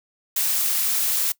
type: noise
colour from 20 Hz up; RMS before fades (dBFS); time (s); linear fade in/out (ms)
blue; -22; 0.36-1.32; 5
effects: noise-tail reverb RT60 0.1 s tail -22 dB re dry